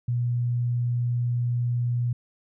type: tone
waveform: sine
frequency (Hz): 121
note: B2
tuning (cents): -35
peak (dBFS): -22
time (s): 0.08-2.13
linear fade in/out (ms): 5
effects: none